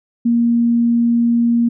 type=tone; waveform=sine; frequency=235.1 Hz; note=A#3; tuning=15 cents sharp; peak=-11 dBFS; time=0.25-1.69 s; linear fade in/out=10 ms; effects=none